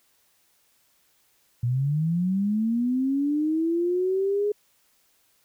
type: linear sweep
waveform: sine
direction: up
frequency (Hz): 116.7 to 419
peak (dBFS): -21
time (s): 1.63-4.52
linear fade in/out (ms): 5
effects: white hiss -65 dBFS RMS until 5.44 s